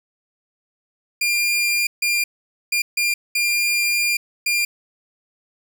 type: tone bursts at uneven times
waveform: sawtooth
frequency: 2401 Hz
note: D7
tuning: 38 cents sharp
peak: -14 dBFS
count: 6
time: 1.21-1.87 / 2.02-2.24 / 2.72-2.82 / 2.97-3.14 / 3.35-4.17 / 4.46-4.65 s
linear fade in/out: 5 ms
effects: none